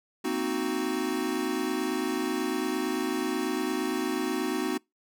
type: chord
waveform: square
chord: C half-diminished seventh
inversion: third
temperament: equal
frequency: 233.1 / 261.6 / 311.1 / 370 Hz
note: Bb3 / C4 / Eb4 / Gb4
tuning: 0 / 0 / 0 / 0 cents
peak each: -37 / -33 / -33 / -32 dBFS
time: 0.24-4.78 s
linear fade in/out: 10 ms
effects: noise-tail reverb RT60 0.2 s tail -26 dB re dry